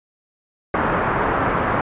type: low-pass noise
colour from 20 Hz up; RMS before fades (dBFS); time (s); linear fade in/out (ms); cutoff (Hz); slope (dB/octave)
white; -20; 0.74-1.81; 2; 1500; 24
effects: resampled to 8000 Hz